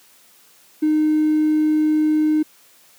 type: tone with hard clipping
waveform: triangle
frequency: 307.4 Hz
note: D#4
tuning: 21 cents flat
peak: -14 dBFS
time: 0.82-2.43 s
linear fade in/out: 10 ms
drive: 3 dB
effects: white hiss -52 dBFS RMS until 2.98 s + high-pass 150 Hz 12 dB/octave